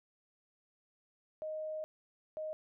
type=tone bursts at uneven times; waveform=sine; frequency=622.3 Hz; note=D#5; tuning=in tune; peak=-37 dBFS; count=2; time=1.42-1.84 / 2.37-2.53 s; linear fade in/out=0 ms; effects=none